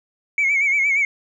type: tone with vibrato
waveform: sine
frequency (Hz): 2231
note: C#7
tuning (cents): +11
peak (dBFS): -14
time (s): 0.38-1.05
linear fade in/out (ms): 2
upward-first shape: sine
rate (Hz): 8.6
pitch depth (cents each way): 72
effects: tanh soft clip ceiling -12 dBFS